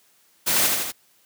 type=noise with echo; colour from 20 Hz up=white; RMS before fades=-21 dBFS; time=0.46-0.68 s; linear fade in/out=20 ms; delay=81 ms; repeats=3; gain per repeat=-3 dB; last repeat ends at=0.923 s; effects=white hiss -60 dBFS RMS until 1.25 s + high-pass 100 Hz 12 dB/octave